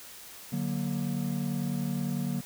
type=chord; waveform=triangle; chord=D augmented; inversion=none; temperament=equal with one note detuned; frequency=146.83 / 185 / 235.9 Hz; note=D3 / F#3 / A#3; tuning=0 / 0 / +21 cents; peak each=-31 dBFS; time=0.52-2.41 s; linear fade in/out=10 ms; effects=white hiss -47 dBFS RMS until 2.45 s